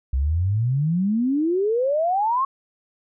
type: exponential sweep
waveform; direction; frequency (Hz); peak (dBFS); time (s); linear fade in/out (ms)
sine; up; 62.8 to 1106; -18; 0.13-2.45; 5
effects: none